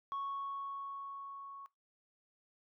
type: tone with level ramp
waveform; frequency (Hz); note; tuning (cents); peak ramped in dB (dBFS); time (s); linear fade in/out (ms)
sine; 1107; C#6; -3; -34 to -47; 0.12-1.66; 0
effects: noise-tail reverb RT60 0.2 s tail -21 dB re dry + tanh soft clip ceiling -34 dBFS